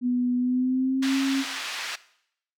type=tone with pitch glide; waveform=sine; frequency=246.9 to 270.8 Hz; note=B3 to C#4; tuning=0 to -40 cents; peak=-21 dBFS; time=0.01-1.45 s; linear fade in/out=50 ms; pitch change=+160 cents; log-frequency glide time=0.37-1.16 s
type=band-pass noise; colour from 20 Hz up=pink; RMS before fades=-33 dBFS; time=1.02-1.96 s; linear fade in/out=10 ms; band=1500 to 4900 Hz; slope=12 dB/octave
effects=noise-tail reverb RT60 0.7 s tail -18 dB re dry